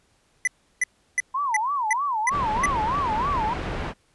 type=tone bursts; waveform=square; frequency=2000 Hz; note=B6; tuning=21 cents sharp; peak=-19 dBFS; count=7; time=0.45-2.658 s; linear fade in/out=2 ms; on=24 ms; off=340 ms
type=tone with vibrato; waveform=sine; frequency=994 Hz; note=B5; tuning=11 cents sharp; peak=-22 dBFS; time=1.34-3.54 s; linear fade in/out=10 ms; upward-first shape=sine; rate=3.2 Hz; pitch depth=270 cents each way
type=low-pass noise; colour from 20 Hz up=pink; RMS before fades=-30 dBFS; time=2.3-3.94 s; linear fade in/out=50 ms; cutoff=2200 Hz; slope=12 dB/octave
effects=pink hiss -64 dBFS RMS until 4.14 s + resampled to 24000 Hz

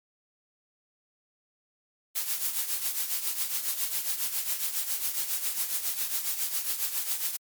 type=noise with tremolo; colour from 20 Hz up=blue; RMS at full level=-27 dBFS; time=2.15-7.37 s; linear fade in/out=10 ms; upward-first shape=triangle; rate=7.3 Hz; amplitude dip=70%; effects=MP3 96 kbps

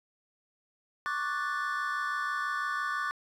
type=chord; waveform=triangle; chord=D major seventh; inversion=third; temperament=equal; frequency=1108.7 / 1174.7 / 1480 / 1760 Hz; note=C#6 / D6 / F#6 / A6; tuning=0 / 0 / 0 / 0 cents; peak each=-35 / -32 / -33 / -34 dBFS; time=1.06-3.11 s; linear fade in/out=0 ms; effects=tanh soft clip ceiling -19 dBFS

